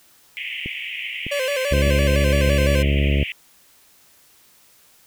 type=band-pass noise; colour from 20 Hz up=pink; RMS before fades=-30 dBFS; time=0.37-3.32 s; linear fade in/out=0 ms; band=2000 to 3100 Hz; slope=96 dB/octave
type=click train; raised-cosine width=3 ms; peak=-17 dBFS; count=4; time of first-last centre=0.66-2.478 s; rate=1.65 Hz
type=tone with vibrato; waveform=45% pulse; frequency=545 Hz; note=C#5; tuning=29 cents flat; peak=-21 dBFS; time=1.31-2.83 s; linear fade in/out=10 ms; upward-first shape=square; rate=5.9 Hz; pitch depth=85 cents each way
type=harmonic tone; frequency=70.5 Hz; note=C#2; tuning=30 cents sharp; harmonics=1 / 2 / 3 / 4 / 5 / 6 / 7 / 8 / 9; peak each=-17 / -23 / -27 / -29 / -31 / -33 / -34 / -35 / -36 dBFS; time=1.71-3.24 s; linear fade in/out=10 ms
effects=white hiss -54 dBFS RMS until 5.06 s